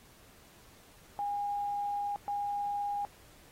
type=tone bursts at uneven times; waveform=sine; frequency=815 Hz; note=G#5; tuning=33 cents flat; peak=-31 dBFS; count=2; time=1.19-2.16 / 2.28-3.05 s; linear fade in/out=0 ms; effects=pink hiss -59 dBFS RMS until 3.51 s + AAC 48 kbps